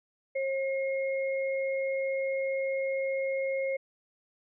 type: tone pair together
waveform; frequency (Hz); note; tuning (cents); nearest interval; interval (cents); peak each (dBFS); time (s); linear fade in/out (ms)
sine; 537.8 / 2147; C5 / C7; +47 / +44; 2 octaves; 2397; -28 / -37; 0.35-3.77; 10
effects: none